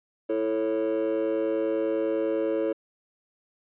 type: chord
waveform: triangle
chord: A major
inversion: second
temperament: just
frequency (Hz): 330 / 440 / 550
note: E4 / A4 / C#5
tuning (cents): +2 / 0 / -14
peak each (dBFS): -25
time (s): 0.29-2.73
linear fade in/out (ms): 10
effects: tanh soft clip ceiling -17 dBFS + resampled to 8000 Hz